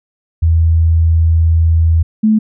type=tone pair in turn; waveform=sine; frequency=81.9 / 216.8 Hz; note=E2 / A3; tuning=-11 / -25 cents; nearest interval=octave + perfect fourth; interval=1686 cents; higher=second; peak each=-7 dBFS; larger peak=neither; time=0.42-2.03 / 2.23-2.39 s; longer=first; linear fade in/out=10 ms; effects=none